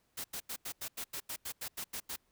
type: noise bursts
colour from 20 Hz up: white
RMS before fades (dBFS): -40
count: 13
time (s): 0.17-2.163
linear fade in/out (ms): 10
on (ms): 73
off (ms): 87
effects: pink hiss -75 dBFS RMS until 2.31 s